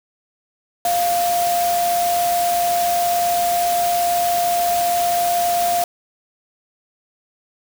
sine tone in noise, 698.5 Hz, F5, in tune, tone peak -16 dBFS, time 0.85-5.84 s, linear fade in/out 2 ms, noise white, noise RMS -26 dBFS, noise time 0.85-5.84 s, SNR +7 dB, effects none

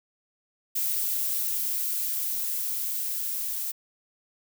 violet noise with level ramp, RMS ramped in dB -27 to -31 dBFS, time 0.75-3.72 s, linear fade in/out 10 ms, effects none

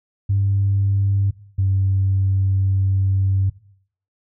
sine tone pair in turn, 99 / 96.4 Hz, G2 / G2, +18 / -28 cents, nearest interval unison, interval 46 cents, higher first, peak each -14 dBFS, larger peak neither, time 0.29-1.31 / 1.58-3.5 s, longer second, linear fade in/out 10 ms, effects noise-tail reverb RT60 0.6 s tail -19 dB re dry + tanh soft clip ceiling -10 dBFS

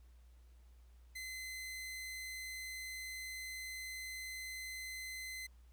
sawtooth tone, 2050 Hz, C7, 36 cents flat, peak -40 dBFS, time 1.15-5.47 s, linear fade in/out 10 ms, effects added 60 Hz sine -58 dBFS peak until 5.72 s + pink hiss -75 dBFS RMS until 5.72 s

